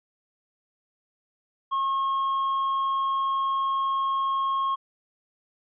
triangle tone, 1083 Hz, C#6, 41 cents flat, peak -21 dBFS, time 1.71-4.76 s, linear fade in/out 20 ms, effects resampled to 11025 Hz

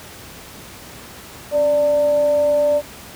sine tone with frequency modulation, 587.3 Hz, D5, in tune, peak -13 dBFS, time 1.51-2.82 s, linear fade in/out 50 ms, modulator 314 Hz, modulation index 0.21, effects pink hiss -38 dBFS RMS until 3.15 s + high-pass 60 Hz 12 dB/octave

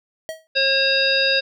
square tone with exponential decay, 640 Hz, D#5, 49 cents sharp, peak -24 dBFS, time 0.29-0.47 s, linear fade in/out 0 ms, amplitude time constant 37 ms
harmonic tone, 540 Hz, C#5, 45 cents flat, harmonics 1 / 3 / 5 / 7 / 9, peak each -22 / -22 / -22 / -22 / -22 dBFS, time 0.55-1.41 s, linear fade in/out 20 ms
effects none

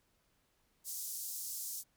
white band-pass noise, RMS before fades -42 dBFS, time 0.84-1.84 s, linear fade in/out 50 ms, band 5400 to 16000 Hz, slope 24 dB/octave, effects pink hiss -75 dBFS RMS until 1.96 s

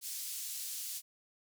white band-pass noise, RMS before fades -41 dBFS, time 0.01-1.02 s, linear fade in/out 50 ms, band 4300 to 15000 Hz, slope 12 dB/octave, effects none

